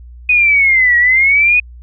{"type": "linear two-way sweep", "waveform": "sine", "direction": "down then up", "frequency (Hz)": [2500, 1900, 2500], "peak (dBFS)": -7, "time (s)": [0.29, 1.6], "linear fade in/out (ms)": 5, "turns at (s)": 0.97, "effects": ["added 60 Hz sine -32 dBFS peak until 1.82 s"]}